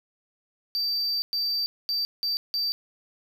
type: tone bursts at uneven times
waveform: triangle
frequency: 4654 Hz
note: D8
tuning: 17 cents flat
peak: -23 dBFS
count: 5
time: 0.75-1.22 / 1.33-1.66 / 1.89-2.05 / 2.23-2.37 / 2.54-2.72 s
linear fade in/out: 0 ms
effects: none